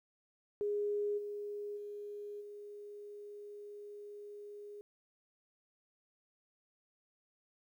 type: tone with level steps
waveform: sine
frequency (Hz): 412.5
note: G#4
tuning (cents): -12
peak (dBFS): -32 / -39 / -42 / -46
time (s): 0.61-4.81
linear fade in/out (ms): 0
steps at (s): 1.17 / 1.76 / 2.4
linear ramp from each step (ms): 20
effects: 12-bit